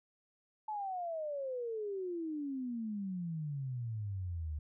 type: exponential sweep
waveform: sine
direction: down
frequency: 873 to 73.42 Hz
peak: -36 dBFS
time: 0.68-4.59 s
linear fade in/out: 5 ms
effects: none